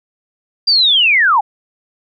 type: linear sweep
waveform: sine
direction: down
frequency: 4800 to 764 Hz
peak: -8 dBFS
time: 0.67-1.41 s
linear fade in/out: 10 ms
effects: none